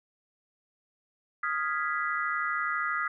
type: chord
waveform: sine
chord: F half-diminished seventh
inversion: third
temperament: equal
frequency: 1244.5 / 1396.9 / 1661.2 / 1975.5 Hz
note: Eb6 / F6 / Ab6 / Cb7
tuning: 0 / 0 / 0 / 0 cents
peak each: -31 / -33 / -35 / -34 dBFS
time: 1.43-3.08 s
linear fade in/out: 5 ms
effects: none